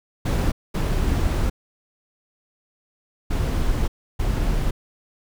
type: noise bursts at uneven times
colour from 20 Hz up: brown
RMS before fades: -21 dBFS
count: 4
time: 0.25-0.52 / 0.74-1.5 / 3.3-3.88 / 4.19-4.71 s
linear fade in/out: 10 ms
effects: none